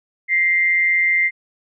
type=tone pair together; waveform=sine; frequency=1917.5 / 2093 Hz; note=A#6 / C7; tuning=+48 / 0 cents; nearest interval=major second; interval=152 cents; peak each=-24 / -14 dBFS; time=0.28-1.31 s; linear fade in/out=50 ms; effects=none